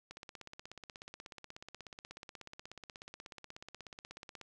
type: click train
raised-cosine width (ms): 0.2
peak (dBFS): -30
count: 72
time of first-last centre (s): 0.11-4.413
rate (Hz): 16.5
effects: none